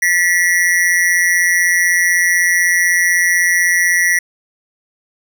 square tone with amplitude modulation, 1940 Hz, B6, 31 cents flat, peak -8 dBFS, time 0.02-4.19 s, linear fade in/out 5 ms, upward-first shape sine, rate 176 Hz, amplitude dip 80%, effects none

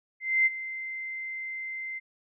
sine tone with ADSR envelope, 2079 Hz, C7, 12 cents flat, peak -18 dBFS, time 0.2-2 s, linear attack 260 ms, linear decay 27 ms, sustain -15 dB, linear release 25 ms, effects none

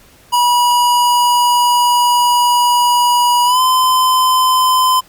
square tone with pitch glide, 970 to 1025.3 Hz, B5 to C6, -31 to -35 cents, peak -10 dBFS, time 0.32-5.01 s, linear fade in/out 20 ms, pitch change +96 cents, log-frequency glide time 3.45-3.6 s, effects pink hiss -46 dBFS RMS until 5.08 s + Opus 48 kbps

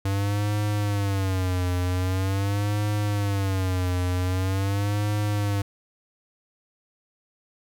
square tone with vibrato, 97 Hz, G2, 18 cents flat, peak -23 dBFS, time 0.05-5.62 s, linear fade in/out 5 ms, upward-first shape sine, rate 0.44 Hz, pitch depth 130 cents each way, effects none

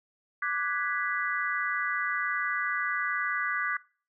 sine chord, G# half-diminished seventh, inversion second, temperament equal, 1174.7 / 1480 / 1661.2 / 1975.5 Hz, D6 / F#6 / G#6 / B6, 0 / 0 / 0 / 0 cents, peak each -33 dBFS, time 0.42-3.77 s, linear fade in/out 5 ms, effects noise-tail reverb RT60 0.4 s tail -21 dB re dry

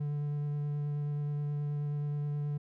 triangle tone with vibrato, 146.4 Hz, D3, 5 cents flat, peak -29 dBFS, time 0-2.58 s, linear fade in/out 10 ms, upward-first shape sine, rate 9.4 Hz, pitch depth 10 cents each way, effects none

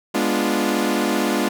sawtooth chord, G# diminished seventh, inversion none, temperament equal with one note detuned, 207.7 / 245.8 / 293.7 / 349.2 Hz, G#3 / B3 / D4 / F4, 0 / -8 / 0 / 0 cents, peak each -20 dBFS, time 0.14-1.49 s, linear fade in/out 10 ms, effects none

